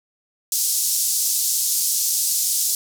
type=band-pass noise; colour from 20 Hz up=pink; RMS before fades=-21 dBFS; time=0.52-2.75 s; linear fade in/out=2 ms; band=5400 to 15000 Hz; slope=24 dB/octave; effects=none